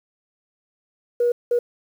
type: tone bursts at uneven times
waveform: sine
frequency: 480.9 Hz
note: B4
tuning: 46 cents flat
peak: -15 dBFS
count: 2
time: 1.2-1.32 / 1.51-1.59 s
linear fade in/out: 5 ms
effects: tanh soft clip ceiling -11 dBFS + 8-bit